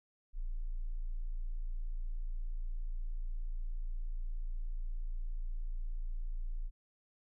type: tone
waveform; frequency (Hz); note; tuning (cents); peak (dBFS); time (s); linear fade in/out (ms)
sine; 28.4; A#0; -44; -34; 0.33-6.71; 50
effects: none